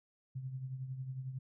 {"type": "tone with tremolo", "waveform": "sine", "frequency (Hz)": 130.81, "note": "C3", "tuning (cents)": 0, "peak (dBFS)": -36, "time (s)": [0.35, 1.39], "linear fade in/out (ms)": 10, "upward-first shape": "triangle", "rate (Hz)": 11, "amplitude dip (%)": 65, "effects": []}